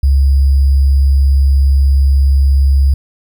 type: tone with sample-and-hold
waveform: sine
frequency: 68.4 Hz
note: C#2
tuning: 23 cents flat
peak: -6 dBFS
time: 0.03-2.94 s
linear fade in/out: 5 ms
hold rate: 4900 Hz
effects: none